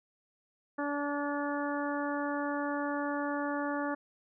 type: harmonic tone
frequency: 288.3 Hz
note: D4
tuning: 32 cents flat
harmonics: 1 / 2 / 3 / 4 / 5 / 6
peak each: -34 / -37 / -39 / -40 / -41 / -42 dBFS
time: 0.78-3.95 s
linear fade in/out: 10 ms
effects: none